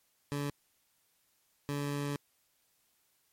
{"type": "tone pair in turn", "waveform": "20% pulse", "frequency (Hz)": [143.5, 143.5], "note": ["D3", "D3"], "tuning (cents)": [-40, -40], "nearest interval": "unison", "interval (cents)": 0, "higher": "neither", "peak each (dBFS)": -28, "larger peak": "neither", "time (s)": [[0.32, 0.5], [1.69, 2.16]], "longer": "second", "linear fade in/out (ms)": 0, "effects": ["white hiss -73 dBFS RMS until 3.32 s", "MP3 64 kbps"]}